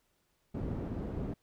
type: low-pass noise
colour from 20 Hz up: white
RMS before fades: -37 dBFS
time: 0.54-1.34 s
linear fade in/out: 10 ms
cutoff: 250 Hz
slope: 12 dB/octave
effects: pink hiss -75 dBFS RMS until 1.42 s